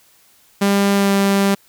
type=tone with pitch glide; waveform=sawtooth; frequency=199.5 to 197.78 Hz; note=G3 to G3; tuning=+31 to +16 cents; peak=-9 dBFS; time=0.61-1.55 s; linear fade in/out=10 ms; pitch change=-15 cents; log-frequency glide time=0.95-1.11 s; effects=white hiss -53 dBFS RMS until 1.68 s